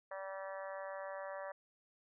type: harmonic tone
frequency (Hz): 193.1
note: G3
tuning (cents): -26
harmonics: 3 / 4 / 5 / 6 / 7 / 8 / 9 / 10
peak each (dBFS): -44 / -52 / -51 / -52 / -57 / -57 / -53 / -58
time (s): 0.11-1.52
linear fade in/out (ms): 5
effects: none